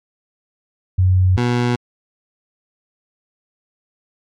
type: tone pair in turn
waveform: sine / 20% pulse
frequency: 92.5 / 121.63 Hz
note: F#2 / B2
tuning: 0 / -26 cents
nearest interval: perfect fourth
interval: 474 cents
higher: second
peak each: -10 dBFS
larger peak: neither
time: 0.98-1.37 / 1.37-1.76 s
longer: neither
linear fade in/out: 10 ms
effects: low-pass 5000 Hz 12 dB/octave + MP3 96 kbps